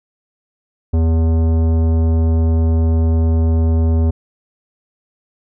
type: tone with tanh clipping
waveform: sine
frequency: 81.4 Hz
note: E2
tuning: 21 cents flat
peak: -13 dBFS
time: 0.93-4.11 s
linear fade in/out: 10 ms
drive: 15 dB
effects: none

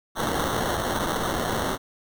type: noise with sample-and-hold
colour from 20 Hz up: white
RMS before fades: -26 dBFS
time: 0.15-1.78 s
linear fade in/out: 50 ms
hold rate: 2450 Hz
effects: none

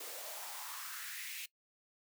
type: noise with high-pass filter sweep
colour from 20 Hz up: white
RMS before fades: -45 dBFS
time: 0-1.46 s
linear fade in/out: 5 ms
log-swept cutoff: 440 to 2600 Hz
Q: 3.4
effects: noise-tail reverb RT60 0.1 s tail -20 dB re dry

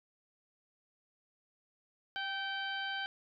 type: harmonic tone with a mistuned harmonic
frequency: 775 Hz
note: G5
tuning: 20 cents flat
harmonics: 1 / 2 / 3 / 4 / 5 / 6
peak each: -42 / -38 / -49 / -41 / -52 / -51 dBFS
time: 2.16-3.06 s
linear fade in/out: 0 ms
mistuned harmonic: 1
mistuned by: +26 cents
effects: none

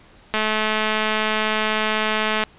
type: click train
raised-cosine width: 0.3 ms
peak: -5 dBFS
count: 454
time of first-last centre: 0.34-2.437 s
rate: 216 Hz
effects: pink hiss -50 dBFS RMS until 2.58 s + resampled to 8000 Hz

